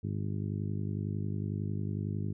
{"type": "harmonic tone", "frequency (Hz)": 51, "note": "G#1", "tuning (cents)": -31, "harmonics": [2, 3, 4, 5, 6, 7, 8], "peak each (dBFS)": [-34, -37, -39, -46, -45, -48, -50], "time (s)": [0.03, 2.33], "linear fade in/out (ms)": 10, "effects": []}